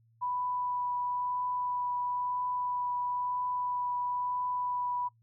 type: tone with vibrato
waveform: sine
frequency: 987.8 Hz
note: B5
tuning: in tune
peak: -30 dBFS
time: 0.21-5.09 s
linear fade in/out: 20 ms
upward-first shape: triangle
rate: 1 Hz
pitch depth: 10 cents each way
effects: noise-tail reverb RT60 0.1 s tail -23 dB re dry + added 114 Hz sine -63 dBFS peak until 5.22 s